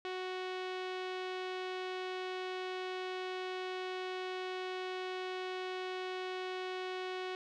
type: tone with low-pass filter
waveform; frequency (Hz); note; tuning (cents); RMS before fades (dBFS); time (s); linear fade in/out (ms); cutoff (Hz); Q
sawtooth; 370; F#4; 0; -40; 0.05-7.35; 0; 3400; 1.6
effects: none